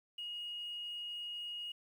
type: tone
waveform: sine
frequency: 2876 Hz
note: F#7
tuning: 50 cents flat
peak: -39 dBFS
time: 0.18-1.72 s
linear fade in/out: 5 ms
effects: tanh soft clip ceiling -36 dBFS + 11-bit